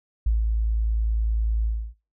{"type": "tone with ADSR envelope", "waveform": "sine", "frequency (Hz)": 55, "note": "A1", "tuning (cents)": 0, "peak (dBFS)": -17, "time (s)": [0.26, 1.94], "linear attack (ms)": 6, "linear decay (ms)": 150, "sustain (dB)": -3, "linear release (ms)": 290, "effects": ["noise-tail reverb RT60 0.3 s tail -20 dB re dry"]}